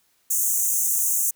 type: high-pass noise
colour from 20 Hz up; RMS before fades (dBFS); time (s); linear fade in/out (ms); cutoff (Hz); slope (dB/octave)
pink; -22; 0.3-1.31; 10; 6200; 96
effects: white hiss -65 dBFS RMS until 1.35 s